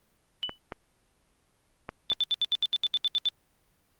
sine tone with exponential decay, 2980 Hz, F#7, 12 cents sharp, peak -24 dBFS, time 0.43-0.58 s, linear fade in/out 0 ms, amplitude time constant 32 ms
clicks, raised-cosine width 0.5 ms, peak -19 dBFS, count 4, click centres 0.494 / 0.722 / 1.891 / 2.118 s
sine tone bursts, 3520 Hz, A7, in tune, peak -22 dBFS, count 12, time 2.1-3.287 s, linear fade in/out 0 ms, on 32 ms, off 73 ms
effects pink hiss -69 dBFS RMS until 3.99 s + Opus 32 kbps

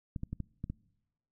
clicks, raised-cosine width 5 ms, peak -24 dBFS, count 6, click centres 0.162 / 0.234 / 0.33 / 0.403 / 0.641 / 0.7 s, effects noise-tail reverb RT60 1.0 s tail -25 dB re dry

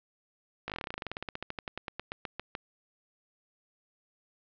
slowing click train, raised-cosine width 0.3 ms, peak -19 dBFS, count 30, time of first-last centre 0.68-2.551 s, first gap 18 ms, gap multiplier 1.08, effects low-pass 4000 Hz 12 dB/octave

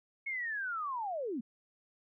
sine linear sweep, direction down, 2204 to 207.8 Hz, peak -34 dBFS, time 0.26-1.41 s, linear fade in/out 10 ms, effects none

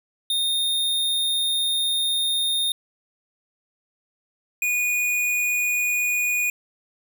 square tone pair in turn, 3668 / 2458 Hz, A#7 / D#7, -29 / -22 cents, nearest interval perfect fifth, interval 693 cents, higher first, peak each -21 dBFS, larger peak neither, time 0.3-2.72 / 4.62-6.5 s, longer first, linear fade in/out 2 ms, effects none

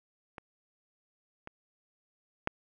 clicks, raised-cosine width 0.5 ms, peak -27 / -27 / -13 dBFS, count 3, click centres 0.382 / 1.474 / 2.474 s, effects none

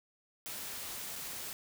white noise with dropouts, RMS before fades -42 dBFS, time 0.46-1.53 s, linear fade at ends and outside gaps 0 ms, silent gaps 1.156-1.16 s, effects none

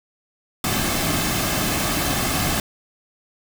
pink noise with comb filter, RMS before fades -22 dBFS, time 0.64-2.6 s, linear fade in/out 2 ms, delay 2.1 ms, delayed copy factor -0.5, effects none

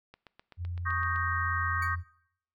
click train, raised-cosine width 0.3 ms, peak -33 dBFS, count 9, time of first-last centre 0.14-1.16 s, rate 7.84 Hz
sine tone, 87.31 Hz, F2, in tune, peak -32 dBFS, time 0.57-2.04 s, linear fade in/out 50 ms
sine chord, Eb dominant seventh, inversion third, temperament equal, 1108.7 / 1244.5 / 1568 / 1864.7 Hz, Db6 / Eb6 / G6 / Bb6, 0 / 0 / 0 / 0 cents, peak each -34 dBFS, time 0.85-1.96 s, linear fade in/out 20 ms
sawtooth tone with exponential decay, 2274 Hz, C#7, 44 cents sharp, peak -35 dBFS, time 1.82-1.94 s, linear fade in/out 5 ms, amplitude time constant 25 ms
effects noise-tail reverb RT60 0.7 s tail -21 dB re dry

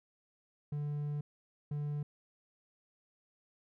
triangle tone bursts at uneven times, 146.83 Hz, D3, in tune, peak -32 dBFS, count 2, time 0.72-1.21 / 1.71-2.03 s, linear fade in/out 5 ms, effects none

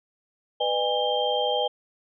sine tone cluster, 494.4 / 606 / 817 / 3167 Hz, B4 / D#5 / G#5 / G7, +2 / -46 / -29 / +17 cents, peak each -27 / -28 / -27 / -28 dBFS, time 0.6-1.68 s, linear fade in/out 10 ms, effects none

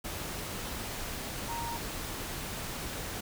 sine tone in noise, 932.3 Hz, A#5, in tune, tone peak -36 dBFS, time 1.48-1.77 s, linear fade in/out 10 ms, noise pink, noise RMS -38 dBFS, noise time 0.04-3.21 s, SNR -1 dB, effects none

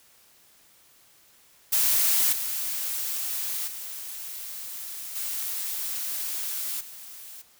blue noise with level steps, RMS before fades -22 / -30 / -37 / -31 / -43 dBFS, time 1.72-7.42 s, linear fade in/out 10 ms, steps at 2.32 / 3.67 / 5.15 / 6.8 s, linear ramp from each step 10 ms, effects white hiss -58 dBFS RMS until 7.59 s

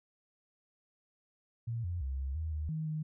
sine tone with pitch steps, 116 / 87.4 / 66.9 / 67.5 / 79.7 / 76.4 / 157.4 / 155 Hz, A#2 / F2 / C2 / C#2 / D#2 / D#2 / D#3 / D#3, -8 / +2 / +39 / -45 / +42 / -31 / +20 / -6 cents, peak -33 dBFS, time 1.67-3.03 s, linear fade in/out 10 ms, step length 170 ms, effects none

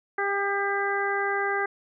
harmonic tone with a mistuned harmonic, 398.9 Hz, G4, 30 cents sharp, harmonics 1 / 2 / 3 / 4 / 5, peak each -29 / -30 / -32 / -29 / -32 dBFS, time 0.18-1.66 s, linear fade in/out 5 ms, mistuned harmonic 3, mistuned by +16 cents, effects none

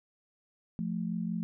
sine tone pair together, 174.61 / 220 Hz, F3 / A3, 0 / 0 cents, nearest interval major third, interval 400 cents, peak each -33 / -34 dBFS, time 0.79-1.43 s, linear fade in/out 0 ms, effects none

